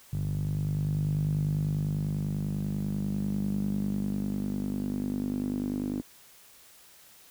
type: tone with band-pass filter sweep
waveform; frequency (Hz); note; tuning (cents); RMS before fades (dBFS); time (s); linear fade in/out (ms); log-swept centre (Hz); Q
sawtooth; 50.1; G1; +38; -30; 0.12-6.02; 20; 130 to 270; 5.7
effects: white hiss -55 dBFS RMS until 7.3 s